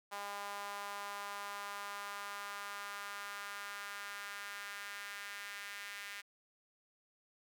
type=tone with high-pass filter sweep; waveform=sawtooth; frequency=202.3 Hz; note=G#3; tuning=45 cents flat; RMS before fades=-45 dBFS; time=0.11-6.22 s; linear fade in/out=20 ms; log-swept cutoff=880 to 1900 Hz; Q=2.1; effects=none